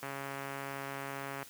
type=click train; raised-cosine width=0.5 ms; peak=-25 dBFS; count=194; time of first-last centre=0.03-1.429 s; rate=138 Hz; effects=white hiss -53 dBFS RMS until 1.49 s + high-pass 80 Hz 12 dB/octave